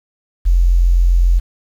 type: tone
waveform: sine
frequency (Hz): 43.65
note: F1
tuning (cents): 0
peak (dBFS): -8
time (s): 0.45-1.4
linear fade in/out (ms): 20
effects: 7-bit